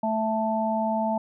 harmonic tone, 220.1 Hz, A3, 1 cent sharp, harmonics 1 / 3 / 4, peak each -27 / -27 / -27 dBFS, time 0.03-1.18 s, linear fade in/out 5 ms, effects none

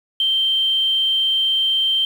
sine tone, 3136 Hz, G7, in tune, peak -15 dBFS, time 0.2-2.05 s, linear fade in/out 2 ms, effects 7-bit

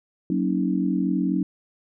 sine chord, D# minor seventh, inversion first, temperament equal with one note detuned, 185 / 233.1 / 277.2 / 316.6 Hz, F#3 / A#3 / C#4 / D#4, 0 / 0 / 0 / +30 cents, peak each -24 / -29 / -25 / -27 dBFS, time 0.3-1.43 s, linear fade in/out 2 ms, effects none

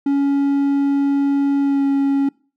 triangle tone with pitch glide, 279.9 to 276.8 Hz, C#4 to C#4, +17 to -2 cents, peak -12 dBFS, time 0.06-2.29 s, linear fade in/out 5 ms, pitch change -19 cents, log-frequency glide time 1.61-1.84 s, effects noise-tail reverb RT60 0.4 s tail -24 dB re dry

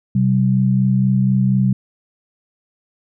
sine tone pair together, 128.7 / 192.83 Hz, C3 / G3, -28 / -28 cents, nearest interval perfect fifth, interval 700 cents, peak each -15 dBFS, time 0.15-1.73 s, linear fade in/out 5 ms, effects none

